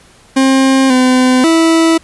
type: tone with pitch steps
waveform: 40% pulse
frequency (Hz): 266.5 / 255 / 327.2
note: C4 / C4 / E4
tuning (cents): +32 / -44 / -13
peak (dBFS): -6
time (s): 0.36-1.98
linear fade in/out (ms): 10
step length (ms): 540
effects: pink hiss -44 dBFS RMS until 2.03 s + resampled to 24000 Hz